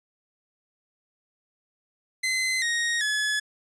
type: tone with pitch steps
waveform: sawtooth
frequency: 2052 / 1870.9 / 1705.7 Hz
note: C7 / A#6 / G#6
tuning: -34 / +6 / +46 cents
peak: -20 dBFS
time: 2.23-3.4 s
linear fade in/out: 10 ms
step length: 390 ms
effects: resampled to 22050 Hz